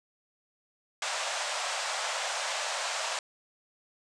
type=band-pass noise; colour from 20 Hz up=pink; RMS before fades=-33 dBFS; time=1.02-3.19 s; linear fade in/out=2 ms; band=570 to 8500 Hz; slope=48 dB/octave; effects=none